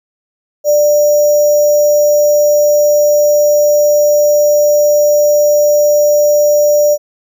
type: tone with sample-and-hold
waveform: sine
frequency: 591 Hz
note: D5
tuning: 11 cents sharp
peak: -6 dBFS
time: 0.64-6.98 s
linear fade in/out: 50 ms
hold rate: 6300 Hz
effects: none